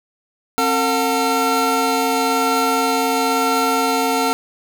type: tone cluster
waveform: square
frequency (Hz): 268.2 / 453 / 725 / 901 / 1360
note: C4 / A#4 / F#5 / A5 / F6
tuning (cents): +43 / -50 / -35 / +41 / -46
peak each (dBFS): -23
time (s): 0.58-4.33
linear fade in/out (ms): 0
effects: none